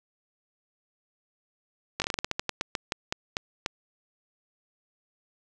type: slowing click train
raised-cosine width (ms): 0.2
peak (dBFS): -10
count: 17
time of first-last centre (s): 2-3.661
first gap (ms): 19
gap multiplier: 1.2
effects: none